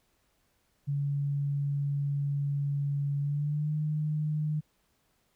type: tone with pitch glide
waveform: sine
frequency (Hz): 142 to 152.19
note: C#3 to D#3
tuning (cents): +42 to -38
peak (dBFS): -27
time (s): 0.87-4.61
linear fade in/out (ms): 20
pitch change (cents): +120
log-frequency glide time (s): 3.19-3.73
effects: pink hiss -72 dBFS RMS until 5.35 s